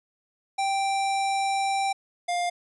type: tone pair in turn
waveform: square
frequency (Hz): 784 / 703.5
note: G5 / F5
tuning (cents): 0 / +12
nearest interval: major second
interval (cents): 188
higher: first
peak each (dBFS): -24 / -25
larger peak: first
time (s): 0.58-1.93 / 2.28-2.5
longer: first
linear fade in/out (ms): 10
effects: resampled to 24000 Hz